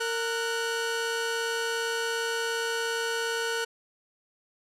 sawtooth tone pair together, 459.7 / 1476.4 Hz, A#4 / F#6, -24 / -4 cents, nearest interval octave + minor sixth, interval 2020 cents, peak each -26 / -27 dBFS, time 0-3.65 s, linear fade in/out 10 ms, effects low-pass 10000 Hz 12 dB/octave

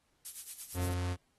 violet noise with tremolo, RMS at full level -38 dBFS, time 0.25-0.94 s, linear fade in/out 2 ms, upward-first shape sine, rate 8.8 Hz, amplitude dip 75%
45% pulse tone, 89.5 Hz, F2, 43 cents sharp, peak -32 dBFS, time 0.74-1.17 s, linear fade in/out 50 ms
effects pink hiss -75 dBFS RMS until 1.38 s + AAC 32 kbps

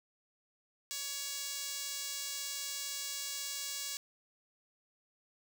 5% pulse tone with band-pass filter, 561 Hz, C#5, 21 cents sharp, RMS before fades -40 dBFS, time 0.91-3.97 s, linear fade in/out 0 ms, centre 11000 Hz, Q 0.67, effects none

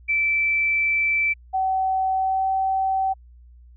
sine tone, 2326 Hz, D7, 17 cents flat, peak -18 dBFS, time 0.08-1.34 s, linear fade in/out 20 ms
sine tone with pitch glide, 760 to 767.1 Hz, F#5 to G5, +46 to -38 cents, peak -19 dBFS, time 1.53-3.14 s, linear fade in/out 20 ms, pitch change +16 cents, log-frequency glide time 2.13-2.49 s
effects added 60 Hz sine -45 dBFS peak until 3.76 s

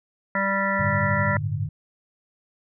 harmonic tone, 196 Hz, G3, in tune, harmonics 1 / 3 / 5 / 7 / 9 / 10, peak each -28 / -28 / -28 / -28 / -28 / -28 dBFS, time 0.35-1.37 s, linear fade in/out 2 ms
sine chord, G suspended second, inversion none, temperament equal, 98 / 110 / 146.83 Hz, G2 / A2 / D3, 0 / 0 / 0 cents, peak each -28 dBFS, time 0.79-1.69 s, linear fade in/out 10 ms
effects none

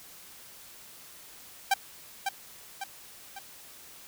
sawtooth tone with echo, 784 Hz, G5, in tune, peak -17 dBFS, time 1.71-1.74 s, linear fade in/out 5 ms, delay 550 ms, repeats 3, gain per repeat -6 dB, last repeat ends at 3.39 s, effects white hiss -50 dBFS RMS until 4.07 s

